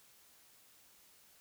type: silence
effects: white hiss -64 dBFS RMS until 1.4 s